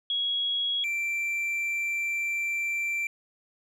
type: tone pair in turn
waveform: sine / triangle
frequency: 3322 / 2349 Hz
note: G#7 / D7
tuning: 0 / 0 cents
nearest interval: tritone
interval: 600 cents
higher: first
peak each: -25 dBFS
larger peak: neither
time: 0.1-0.84 / 0.84-3.07 s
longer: second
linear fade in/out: 2 ms
effects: none